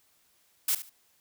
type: noise with echo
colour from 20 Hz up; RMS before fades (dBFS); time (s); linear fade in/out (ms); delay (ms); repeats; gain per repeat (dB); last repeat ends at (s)
blue; -26; 0.68-0.75; 5; 73; 2; -13; 0.896
effects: white hiss -67 dBFS RMS until 1.2 s